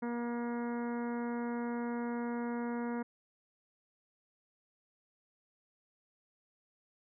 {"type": "harmonic tone", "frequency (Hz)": 237.9, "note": "A#3", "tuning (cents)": 35, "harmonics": [1, 2, 3, 4, 5, 6, 7, 8, 9], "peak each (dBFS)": [-35, -41, -48, -45, -53, -50, -54, -56, -58], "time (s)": [0.02, 3.03], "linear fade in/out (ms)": 10, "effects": []}